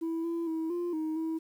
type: tone with pitch steps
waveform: sine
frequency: 328.4 / 335.9 / 322.3 / 348.8 / 314.2 / 322.5 Hz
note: E4 / E4 / E4 / F4 / D#4 / E4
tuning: -6 / +33 / -39 / -2 / +17 / -38 cents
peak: -27 dBFS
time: 0.01-1.39 s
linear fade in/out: 20 ms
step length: 230 ms
effects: tanh soft clip ceiling -29 dBFS + 10-bit